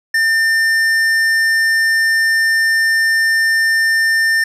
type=tone with tanh clipping; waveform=sine; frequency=1800 Hz; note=A6; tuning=39 cents sharp; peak=-13 dBFS; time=0.14-4.44 s; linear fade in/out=5 ms; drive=13 dB; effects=none